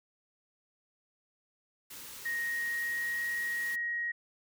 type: band-stop noise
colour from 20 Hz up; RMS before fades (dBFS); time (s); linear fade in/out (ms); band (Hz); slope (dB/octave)
white; -46; 1.9-3.76; 10; 580 to 830; 96
type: tone with pitch glide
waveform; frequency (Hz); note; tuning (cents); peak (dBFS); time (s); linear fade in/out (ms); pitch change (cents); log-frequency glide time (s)
sine; 1872 to 1889.4; A#6 to A#6; +7 to +23; -31; 2.25-4.12; 10; +16; 2.41-3.27
effects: none